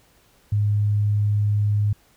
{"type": "tone", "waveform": "sine", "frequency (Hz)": 103.83, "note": "G#2", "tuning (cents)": 0, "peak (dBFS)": -17, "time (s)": [0.52, 1.93], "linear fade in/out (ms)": 5, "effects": ["pink hiss -58 dBFS RMS until 2.16 s"]}